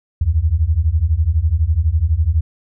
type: beating tone pair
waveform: sine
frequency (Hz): 73.42 / 85.42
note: D2 / F2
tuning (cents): 0 / -38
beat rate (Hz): 12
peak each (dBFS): -16 / -15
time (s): 0.21-2.41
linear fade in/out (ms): 5
effects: none